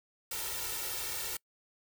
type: noise with comb filter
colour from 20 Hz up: white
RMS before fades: -37 dBFS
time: 0.31-1.37 s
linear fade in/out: 5 ms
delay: 2.2 ms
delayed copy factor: +0.85
effects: noise-tail reverb RT60 0.1 s tail -25 dB re dry